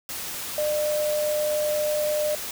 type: tone in noise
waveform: sine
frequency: 602 Hz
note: D5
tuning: 43 cents sharp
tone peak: -22 dBFS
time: 0.58-2.35 s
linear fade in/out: 2 ms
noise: white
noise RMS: -33 dBFS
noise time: 0.09-2.51 s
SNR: +8 dB
effects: none